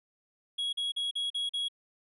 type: tone bursts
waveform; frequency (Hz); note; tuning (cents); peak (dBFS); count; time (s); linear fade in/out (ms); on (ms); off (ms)
triangle; 3322; G#7; 0; -28; 6; 0.58-1.685; 10; 150; 41
effects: resampled to 32000 Hz